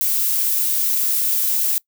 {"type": "noise", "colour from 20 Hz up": "violet", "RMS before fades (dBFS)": -19, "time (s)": [0.01, 1.78], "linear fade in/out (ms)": 0, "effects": ["noise-tail reverb RT60 0.1 s tail -24 dB re dry"]}